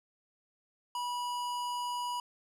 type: tone with hard clipping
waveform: sine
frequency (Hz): 975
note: B5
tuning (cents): -23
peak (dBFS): -35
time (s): 0.95-2.2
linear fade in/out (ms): 2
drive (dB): 17
effects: none